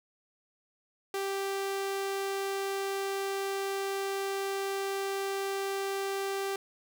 sawtooth tone, 392 Hz, G4, in tune, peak -27 dBFS, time 1.14-6.56 s, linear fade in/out 2 ms, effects none

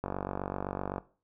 click train, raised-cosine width 1 ms, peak -19 dBFS, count 46, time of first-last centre 0.04-0.981 s, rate 47.8 Hz, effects noise-tail reverb RT60 0.4 s tail -19 dB re dry

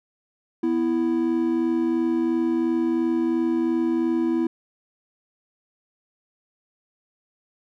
triangle tone pair together, 247.6 / 330.5 Hz, B3 / E4, +5 / +5 cents, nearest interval perfect fourth, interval 500 cents, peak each -23 / -19 dBFS, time 0.63-4.47 s, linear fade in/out 5 ms, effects none

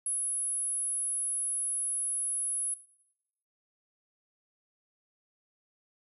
sine tone, 10680 Hz, E9, 22 cents sharp, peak -29 dBFS, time 0.06-2.74 s, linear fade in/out 2 ms, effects noise-tail reverb RT60 0.8 s tail -17 dB re dry

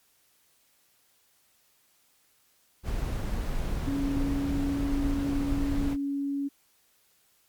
brown noise, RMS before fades -30 dBFS, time 2.83-5.97 s, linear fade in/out 50 ms
sine tone with pitch glide, 277.9 to 280.3 Hz, C#4 to C#4, +4 to +19 cents, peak -27 dBFS, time 3.86-6.49 s, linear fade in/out 20 ms, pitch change +15 cents, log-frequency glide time 4.02-4.96 s
effects white hiss -66 dBFS RMS until 7.48 s + MP3 96 kbps

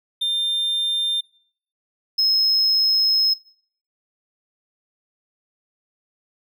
triangle tone pair in turn, 3600 / 5161 Hz, A7 / E8, +39 / -38 cents, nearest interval tritone, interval 623 cents, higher second, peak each -18 / -14 dBFS, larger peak second, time 0.21-1.21 / 2.18-3.34 s, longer second, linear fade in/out 10 ms, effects noise-tail reverb RT60 0.6 s tail -23 dB re dry

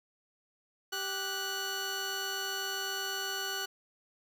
15% pulse tone pair together, 390.7 / 1475 Hz, G4 / F#6, -6 / -6 cents, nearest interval octave + major seventh, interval 2300 cents, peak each -33 / -28 dBFS, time 0.92-3.66 s, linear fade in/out 10 ms, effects none

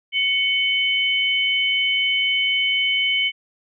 sine tone pair together, 2224 / 3040 Hz, C#7 / F#7, +5 / +46 cents, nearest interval perfect fourth, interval 541 cents, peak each -20 dBFS, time 0.12-3.32 s, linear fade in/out 50 ms, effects none

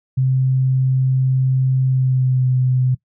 sine tone with pitch glide, 130.81 to 127.97 Hz, C3 to C3, 0 to -38 cents, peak -13 dBFS, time 0.17-2.95 s, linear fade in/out 10 ms, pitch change -38 cents, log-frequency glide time 1.86-2.48 s, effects noise-tail reverb RT60 0.1 s tail -20 dB re dry

